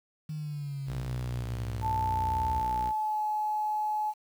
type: linear sweep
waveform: sine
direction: down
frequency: 155.56 to 76.3 Hz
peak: -33 dBFS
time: 0.29-2.61 s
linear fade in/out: 5 ms
type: tone with vibrato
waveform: sawtooth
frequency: 61.3 Hz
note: B1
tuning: 12 cents flat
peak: -32 dBFS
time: 0.86-2.93 s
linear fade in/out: 50 ms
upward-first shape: sine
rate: 6.2 Hz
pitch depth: 11 cents each way
type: tone with pitch glide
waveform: sine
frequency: 880 to 851.5 Hz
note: A5 to G#5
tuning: 0 to +43 cents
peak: -27 dBFS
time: 1.81-4.14 s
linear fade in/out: 50 ms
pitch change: -57 cents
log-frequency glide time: 2.52-3.22 s
effects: 9-bit